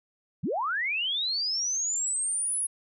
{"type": "linear sweep", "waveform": "sine", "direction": "up", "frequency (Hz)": [110, 10548], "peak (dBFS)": -26, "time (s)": [0.43, 2.67], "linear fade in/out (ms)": 10, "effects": []}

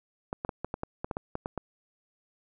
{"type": "clicks", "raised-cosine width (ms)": 1, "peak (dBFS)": -18, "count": 12, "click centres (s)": [0.329, 0.449, 0.492, 0.646, 0.741, 0.834, 1.045, 1.112, 1.169, 1.354, 1.459, 1.577], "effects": []}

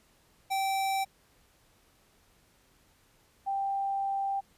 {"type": "tone pair in turn", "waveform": ["square", "sine"], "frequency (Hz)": [776, 787.3], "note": ["G5", "G5"], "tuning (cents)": [-18, 7], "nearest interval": "unison", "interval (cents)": 25, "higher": "second", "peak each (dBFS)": -28, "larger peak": "neither", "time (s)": [[0.5, 1.05], [3.46, 4.41]], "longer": "second", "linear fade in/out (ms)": 20, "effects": ["pink hiss -65 dBFS RMS until 4.57 s", "resampled to 32000 Hz"]}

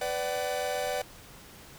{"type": "tone cluster", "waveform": "45% pulse", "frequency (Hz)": [500, 587, 758], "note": ["B4", "D5", "F#5"], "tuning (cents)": [21, -1, 42], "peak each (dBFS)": [-34, -33, -34], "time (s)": [0.01, 1.02], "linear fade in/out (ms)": 5, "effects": ["pink hiss -50 dBFS RMS until 1.78 s"]}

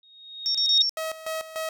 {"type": "tone with exponential growth", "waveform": "sine", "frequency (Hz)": 3736, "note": "A#7", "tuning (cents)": 3, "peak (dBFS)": -14, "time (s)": [0.03, 0.82], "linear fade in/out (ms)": 2, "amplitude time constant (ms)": 170}
{"type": "tone bursts", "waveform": "sine", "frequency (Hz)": 5470, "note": "F8", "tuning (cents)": -37, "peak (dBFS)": -22, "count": 4, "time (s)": [0.46, 0.894], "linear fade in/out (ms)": 0, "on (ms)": 86, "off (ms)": 30}
{"type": "tone with tremolo", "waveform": "sawtooth", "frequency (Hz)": 639, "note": "D#5", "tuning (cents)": 46, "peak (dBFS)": -24, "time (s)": [0.97, 1.69], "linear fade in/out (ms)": 2, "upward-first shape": "square", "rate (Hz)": 3.4, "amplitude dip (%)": 75}
{"effects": []}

